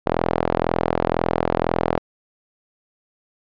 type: tone with band-pass filter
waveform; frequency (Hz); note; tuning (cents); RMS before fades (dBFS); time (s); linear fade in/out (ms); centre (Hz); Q
sawtooth; 42; E1; +33; -21; 0.06-1.98; 0; 640; 1.2
effects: resampled to 11025 Hz